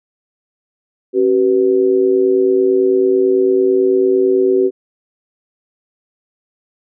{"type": "tone with amplitude modulation", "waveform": "sine", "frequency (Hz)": 380.2, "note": "F#4", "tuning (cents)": 47, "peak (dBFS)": -6, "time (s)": [1.13, 4.71], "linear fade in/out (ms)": 50, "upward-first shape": "sine", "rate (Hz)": 109, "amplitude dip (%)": 80, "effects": []}